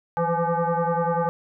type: tone with frequency modulation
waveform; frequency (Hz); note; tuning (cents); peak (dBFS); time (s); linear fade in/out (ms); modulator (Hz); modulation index
sine; 174.61; F3; 0; -20; 0.17-1.29; 0; 339; 2.9
effects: none